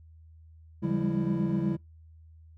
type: tone cluster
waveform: triangle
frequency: 141.6 / 172.7 / 194.9 / 203.1 / 331 Hz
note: C#3 / F3 / G3 / G#3 / E4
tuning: +37 / -19 / -10 / -38 / +7 cents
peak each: -30 dBFS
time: 0.82-1.77 s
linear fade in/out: 20 ms
effects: noise-tail reverb RT60 0.2 s tail -26 dB re dry + added 80 Hz sine -50 dBFS peak until 2.57 s